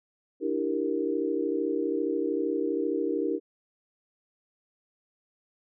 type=chord; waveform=sine; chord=E half-diminished seventh; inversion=third; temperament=equal with one note detuned; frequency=296.7 / 329.6 / 392 / 466.2 Hz; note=D4 / E4 / G4 / Bb4; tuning=+18 / 0 / 0 / 0 cents; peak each=-31 dBFS; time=0.4-3.4 s; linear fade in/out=50 ms; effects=none